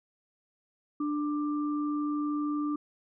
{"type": "tone pair together", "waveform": "sine", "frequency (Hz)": [295.9, 1183], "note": ["D4", "D6"], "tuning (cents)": [13, 12], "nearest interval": "2 octaves", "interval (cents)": 2399, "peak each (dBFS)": [-28, -38], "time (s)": [1, 2.76], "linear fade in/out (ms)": 5, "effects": []}